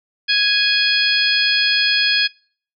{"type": "harmonic tone with a mistuned harmonic", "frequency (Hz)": 830.6, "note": "G#5", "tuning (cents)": 0, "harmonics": [2, 3, 4, 5, 6], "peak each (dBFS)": [-20, -20, -20, -20, -20], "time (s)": [0.28, 2.28], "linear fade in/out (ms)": 20, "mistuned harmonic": 5, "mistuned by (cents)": 63, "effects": ["noise-tail reverb RT60 0.5 s tail -26 dB re dry"]}